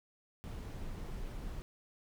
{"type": "noise", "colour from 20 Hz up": "brown", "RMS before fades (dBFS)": -42, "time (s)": [0.44, 1.62], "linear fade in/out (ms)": 0, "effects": []}